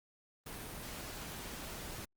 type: noise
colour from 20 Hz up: pink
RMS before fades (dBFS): -45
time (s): 0.46-2.05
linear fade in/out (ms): 5
effects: Opus 32 kbps